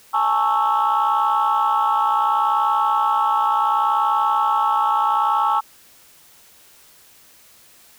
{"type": "chord", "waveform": "sine", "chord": "A major seventh", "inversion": "third", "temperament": "equal with one note detuned", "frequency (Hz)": [830.6, 891.3, 1108.7, 1318.5], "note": ["G#5", "A5", "C#6", "E6"], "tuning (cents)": [0, 22, 0, 0], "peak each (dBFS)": -20, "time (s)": [0.13, 5.61], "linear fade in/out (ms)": 20, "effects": ["tanh soft clip ceiling -10 dBFS", "white hiss -50 dBFS RMS until 7.98 s"]}